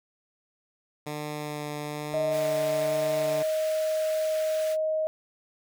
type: tone with vibrato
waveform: 10% pulse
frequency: 149.2 Hz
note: D3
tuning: 28 cents sharp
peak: -24 dBFS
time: 1.06-3.43 s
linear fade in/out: 10 ms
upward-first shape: sine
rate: 1.1 Hz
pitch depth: 10 cents each way
type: tone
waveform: sine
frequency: 627 Hz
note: D#5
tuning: 13 cents sharp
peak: -24 dBFS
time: 2.14-5.07 s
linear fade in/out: 0 ms
type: high-pass noise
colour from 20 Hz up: pink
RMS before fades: -42 dBFS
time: 2.3-4.77 s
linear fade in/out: 50 ms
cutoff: 1300 Hz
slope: 48 dB/octave
effects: none